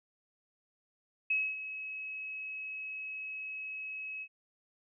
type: tone with ADSR envelope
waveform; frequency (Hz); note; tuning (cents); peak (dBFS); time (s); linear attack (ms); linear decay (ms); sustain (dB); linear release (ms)
sine; 2566; E7; -47; -26; 1.3-4.28; 7; 250; -12; 61
effects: none